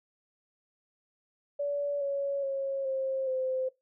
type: tone with pitch steps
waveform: sine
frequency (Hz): 573 / 558.9 / 545.2 / 531.9 / 518.8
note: D5 / C#5 / C#5 / C5 / C5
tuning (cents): -43 / +14 / -29 / +28 / -15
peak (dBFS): -28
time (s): 1.59-3.69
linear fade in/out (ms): 10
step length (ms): 420
effects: noise-tail reverb RT60 0.2 s tail -20 dB re dry